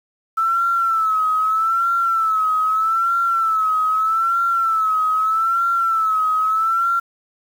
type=tone with vibrato; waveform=sine; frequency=1318 Hz; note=E6; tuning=1 cent flat; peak=-15 dBFS; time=0.37-7 s; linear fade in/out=10 ms; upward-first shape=sine; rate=0.8 Hz; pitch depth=69 cents each way; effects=7-bit